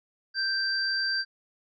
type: tone pair together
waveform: sine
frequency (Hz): 1568 / 4699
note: G6 / D8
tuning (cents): 0 / 0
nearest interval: octave + perfect fifth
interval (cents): 1900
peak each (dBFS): -28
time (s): 0.34-1.25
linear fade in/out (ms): 50
effects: none